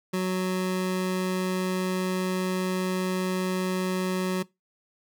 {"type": "tone", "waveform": "25% pulse", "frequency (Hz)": 185, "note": "F#3", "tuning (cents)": 0, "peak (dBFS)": -21, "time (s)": [0.13, 4.43], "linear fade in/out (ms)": 10, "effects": ["noise-tail reverb RT60 0.2 s tail -21 dB re dry"]}